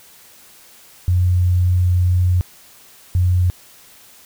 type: tone bursts at uneven times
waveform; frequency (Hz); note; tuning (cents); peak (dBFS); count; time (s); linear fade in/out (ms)
sine; 89.8; F2; +49; -12; 2; 1.08-2.41 / 3.15-3.5; 0
effects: white hiss -46 dBFS RMS until 4.25 s